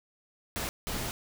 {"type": "noise bursts at uneven times", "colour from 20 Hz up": "pink", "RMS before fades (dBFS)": -34, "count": 2, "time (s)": [[0.56, 0.69], [0.87, 1.11]], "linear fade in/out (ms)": 0, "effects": []}